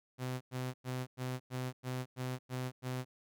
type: tone bursts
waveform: sawtooth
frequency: 127.5 Hz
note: C3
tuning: 44 cents flat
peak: -32 dBFS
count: 9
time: 0.18-3.05 s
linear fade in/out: 50 ms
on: 230 ms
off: 100 ms
effects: none